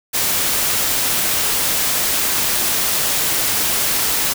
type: noise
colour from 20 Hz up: white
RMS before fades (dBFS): -18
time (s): 0.13-4.34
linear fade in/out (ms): 20
effects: none